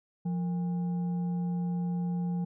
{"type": "tone with frequency modulation", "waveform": "sine", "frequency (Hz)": 174.61, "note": "F3", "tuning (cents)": 0, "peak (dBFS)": -28, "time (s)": [0.25, 2.45], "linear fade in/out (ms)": 10, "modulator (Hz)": 635, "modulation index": 0.23, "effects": []}